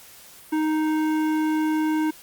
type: tone with hard clipping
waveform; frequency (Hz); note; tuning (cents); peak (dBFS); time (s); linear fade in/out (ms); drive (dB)
sine; 311.1; D#4; 0; -22; 0.52-2.11; 10; 13
effects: white hiss -47 dBFS RMS until 2.22 s + Opus 48 kbps